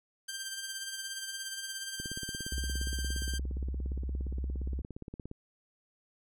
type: tone with tremolo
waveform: 10% pulse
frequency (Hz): 1576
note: G6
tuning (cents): +9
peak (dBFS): -27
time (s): 0.28-3.39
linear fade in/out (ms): 10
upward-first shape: sine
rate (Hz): 17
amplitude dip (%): 45
type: click train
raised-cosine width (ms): 3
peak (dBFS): -29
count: 58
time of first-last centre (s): 2-5.314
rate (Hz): 17.2
type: tone with pitch glide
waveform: sine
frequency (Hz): 65.41 to 65.03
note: C2 to C2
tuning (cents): 0 to -10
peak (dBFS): -32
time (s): 2.52-4.82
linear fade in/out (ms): 10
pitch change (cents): -10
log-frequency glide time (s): 2.64-3.67
effects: none